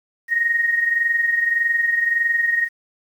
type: tone pair together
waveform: sine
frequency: 1864.7 / 1886.4 Hz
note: A#6 / A#6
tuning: 0 / +20 cents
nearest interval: unison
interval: 20 cents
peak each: -17 / -24 dBFS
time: 0.28-2.69 s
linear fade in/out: 50 ms
effects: 8-bit